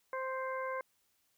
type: harmonic tone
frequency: 523.3 Hz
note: C5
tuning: in tune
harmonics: 1 / 2 / 3 / 4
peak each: -38 / -39 / -44 / -47 dBFS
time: 0.13-0.81 s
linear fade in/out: 2 ms
effects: white hiss -75 dBFS RMS until 1.37 s